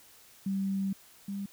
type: tone pair in turn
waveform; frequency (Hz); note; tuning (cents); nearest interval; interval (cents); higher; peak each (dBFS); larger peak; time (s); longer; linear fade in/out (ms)
sine; 194.5 / 198.7; G3 / G3; -13 / +24; unison; 37; second; -28 / -33; first; 0.46-0.93 / 1.28-1.46; first; 5
effects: white hiss -57 dBFS RMS until 1.52 s